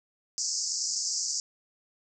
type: band-pass noise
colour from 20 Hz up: pink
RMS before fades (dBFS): -31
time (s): 0.38-1.4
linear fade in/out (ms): 0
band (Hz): 4800 to 7500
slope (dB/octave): 96
effects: none